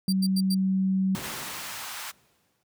sawtooth tone bursts, 4699 Hz, D8, in tune, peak -26 dBFS, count 4, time 0.08-0.548 s, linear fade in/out 10 ms, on 48 ms, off 92 ms
sine tone, 190.2 Hz, F#3, 48 cents sharp, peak -21 dBFS, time 0.08-1.15 s, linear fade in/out 0 ms
pink noise with exponential decay, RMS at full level -34 dBFS, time 1.15-2.63 s, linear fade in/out 0 ms, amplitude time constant 320 ms
pink high-pass noise, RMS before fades -37 dBFS, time 1.22-2.12 s, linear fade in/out 20 ms, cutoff 870 Hz, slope 24 dB/octave
effects high-pass 100 Hz 12 dB/octave

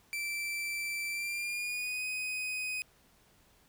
40% pulse tone with pitch glide, 2337 to 2505 Hz, D7 to D#7, -9 to +11 cents, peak -33 dBFS, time 0.13-2.82 s, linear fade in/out 0 ms, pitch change +120 cents, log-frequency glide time 1.1-2.04 s, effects pink hiss -65 dBFS RMS until 3.68 s

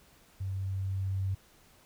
sine tone with level ramp, 96 Hz, G2, 36 cents flat, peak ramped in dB -32 to -28 dBFS, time 0.4-1.35 s, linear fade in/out 10 ms, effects pink hiss -61 dBFS RMS until 1.85 s

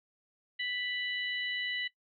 harmonic tone, 987.8 Hz, B5, in tune, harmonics 2 / 3 / 4, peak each -35 / -37 / -42 dBFS, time 0.59-1.88 s, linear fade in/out 10 ms, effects noise-tail reverb RT60 0.1 s tail -18 dB re dry

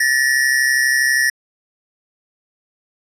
square tone pair together, 1761.6 / 1894 Hz, A6 / A#6, +2 / +27 cents, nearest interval minor second, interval 125 cents, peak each -17 dBFS, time 0-1.3 s, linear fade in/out 5 ms, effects resampled to 32000 Hz

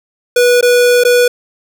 square tone with dropouts, 488.6 Hz, B4, 19 cents flat, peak -7 dBFS, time 0.36-1.28 s, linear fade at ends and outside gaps 5 ms, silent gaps 0.611-0.626 / 1.037-1.049 s, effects none

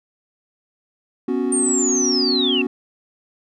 triangle chord, B suspended second, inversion none, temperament equal, 246.9 / 277.2 / 370 Hz, B3 / C#4 / F#4, 0 / 0 / 0 cents, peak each -21 dBFS, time 1.28-2.67 s, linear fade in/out 5 ms
sine linear sweep, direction down, 8870 to 2626 Hz, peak -18 dBFS, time 1.52-2.62 s, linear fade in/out 5 ms
effects none

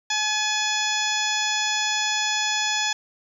harmonic tone with a mistuned harmonic, 852 Hz, G#5, 44 cents sharp, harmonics 1 / 2 / 3 / 4 / 5 / 6 / 7 / 8, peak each -29 / -28 / -30 / -27 / -37 / -30 / -33 / -31 dBFS, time 0.1-2.93 s, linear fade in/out 5 ms, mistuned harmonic 3, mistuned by -40 cents, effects 9-bit

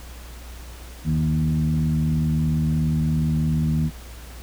sine tone with frequency modulation, 157.1 Hz, D#3, 17 cents sharp, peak -18 dBFS, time 1.04-3.91 s, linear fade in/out 50 ms, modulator 77.1 Hz, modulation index 0.92, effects added 60 Hz sine -37 dBFS peak until 4.42 s + pink hiss -44 dBFS RMS until 4.42 s

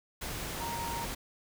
sine tone in noise, 932.3 Hz, A#5, in tune, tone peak -36 dBFS, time 0.6-1.05 s, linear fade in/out 10 ms, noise pink, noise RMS -38 dBFS, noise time 0.21-1.15 s, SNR -1 dB, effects none

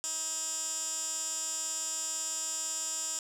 15% pulse tone with band-pass filter, 318 Hz, D#4, 38 cents sharp, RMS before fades -35 dBFS, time 0.04-3.19 s, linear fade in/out 0 ms, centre 7300 Hz, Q 5.3, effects none

